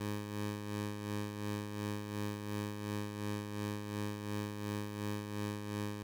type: tone with tremolo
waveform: 15% pulse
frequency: 103.83 Hz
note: G#2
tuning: in tune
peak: -29 dBFS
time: 0-6.03 s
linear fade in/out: 5 ms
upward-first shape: sine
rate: 2.8 Hz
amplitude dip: 50%
effects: none